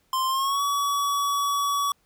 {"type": "tone with pitch glide", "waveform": "square", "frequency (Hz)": [1046.5, 1134.6], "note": ["C6", "C#6"], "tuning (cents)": [0, 40], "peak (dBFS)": -23, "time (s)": [0.13, 1.92], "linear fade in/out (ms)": 2, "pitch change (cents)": 140, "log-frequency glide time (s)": [0.28, 0.62], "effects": ["pink hiss -67 dBFS RMS until 2.05 s"]}